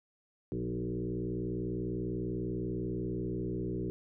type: tone with frequency modulation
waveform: sine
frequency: 247.6 Hz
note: B3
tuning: 5 cents sharp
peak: -32 dBFS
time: 0.52-3.9 s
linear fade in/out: 0 ms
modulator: 60.1 Hz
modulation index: 2.8
effects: none